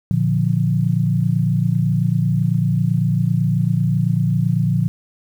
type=chord; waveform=sine; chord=Bb major; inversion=none; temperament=equal; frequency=116.54 / 146.83 / 174.61 Hz; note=Bb2 / D3 / F3; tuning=0 / 0 / 0 cents; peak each=-19 dBFS; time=0.11-4.88 s; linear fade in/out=0 ms; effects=8-bit